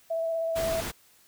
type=tone with vibrato; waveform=sine; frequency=657 Hz; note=E5; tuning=6 cents flat; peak=-26 dBFS; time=0.1-0.81 s; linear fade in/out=10 ms; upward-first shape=square; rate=16 Hz; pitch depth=11 cents each way
type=noise; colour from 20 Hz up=pink; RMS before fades=-34 dBFS; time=0.55-0.92 s; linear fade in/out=20 ms
effects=white hiss -60 dBFS RMS until 1.27 s